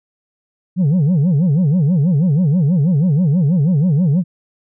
sine tone with vibrato, 161.1 Hz, E3, 39 cents flat, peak -8 dBFS, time 0.76-4.24 s, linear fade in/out 50 ms, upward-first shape sine, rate 6.2 Hz, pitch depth 280 cents each way, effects tanh soft clip ceiling -10 dBFS

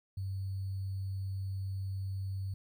sine tone with sample-and-hold, 96.3 Hz, G2, 30 cents flat, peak -34 dBFS, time 0.17-2.54 s, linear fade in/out 5 ms, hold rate 4410 Hz, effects none

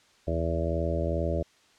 harmonic tone with a mistuned harmonic, 82.41 Hz, E2, in tune, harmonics 1 / 2 / 3 / 4 / 5 / 6 / 7 / 8, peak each -29 / -34 / -39 / -35 / -36 / -38 / -32 / -37 dBFS, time 0.27-1.43 s, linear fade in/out 10 ms, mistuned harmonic 1, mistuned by -110 cents, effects white hiss -61 dBFS RMS until 1.78 s + low-pass 6000 Hz 12 dB/octave

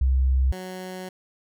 sine / 15% pulse tone pair in turn, 65.41 / 185.01 Hz, C2 / F#3, 0 / 0 cents, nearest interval octave + tritone, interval 1800 cents, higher second, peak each -17 / -27 dBFS, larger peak first, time 0.01-0.52 / 0.52-1.09 s, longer second, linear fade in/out 5 ms, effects none

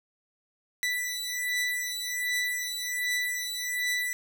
sawtooth beating tone pair, 1975.5 / 1976.8 Hz, B6 / B6, 0 / +1 cents, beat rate 1.3 Hz, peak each -28 dBFS, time 0.83-4.13 s, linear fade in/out 0 ms, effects none

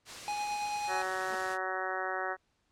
white noise, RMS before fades -43 dBFS, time 0.05-1.58 s, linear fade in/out 50 ms
square tone with tremolo, 830.6 Hz, G#5, in tune, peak -32 dBFS, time 0.28-1.02 s, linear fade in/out 0 ms, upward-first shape triangle, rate 9.1 Hz, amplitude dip 30%
harmonic tone, 187.2 Hz, F#3, 20 cents sharp, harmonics 2 / 3 / 4 / 5 / 6 / 7 / 8 / 9 / 10, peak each -41 / -41 / -38 / -44 / -42 / -41 / -40 / -42 / -41 dBFS, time 0.87-2.37 s, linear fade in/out 50 ms
10% pulse tone with exponential growth, 221.1 Hz, A3, 9 cents sharp, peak -30 dBFS, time 1.27-1.35 s, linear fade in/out 5 ms, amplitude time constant 17 ms
effects pink hiss -75 dBFS RMS until 2.71 s + low-pass 7000 Hz 12 dB/octave

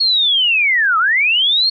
sine linear two-way sweep, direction down then up, 4359 to 1244.5 to 4359 Hz, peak -11 dBFS, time 0-1.7 s, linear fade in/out 10 ms, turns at 0.98 s, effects none

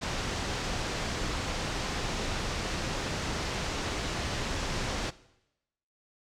pink low-pass noise, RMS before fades -33 dBFS, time 0.01-5.11 s, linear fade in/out 20 ms, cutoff 6800 Hz, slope 24 dB/octave, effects noise-tail reverb RT60 0.9 s tail -19 dB re dry

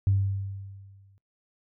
sine tone with exponential decay, 98 Hz, G2, in tune, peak -17 dBFS, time 0.07-1.18 s, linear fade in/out 0 ms, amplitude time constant 240 ms, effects noise-tail reverb RT60 0.2 s tail -24 dB re dry + tanh soft clip ceiling -13 dBFS

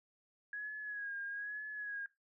sine tone with vibrato, 1661.2 Hz, G#6, in tune, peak -39 dBFS, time 0.53-2.06 s, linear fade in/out 2 ms, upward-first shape sine, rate 1.1 Hz, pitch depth 50 cents each way, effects noise-tail reverb RT60 0.2 s tail -18 dB re dry

